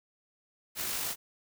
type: noise with amplitude modulation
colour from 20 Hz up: white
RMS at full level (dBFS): -33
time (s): 0.75-1.16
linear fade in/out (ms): 50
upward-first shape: sine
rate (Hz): 50.8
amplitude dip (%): 25
effects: none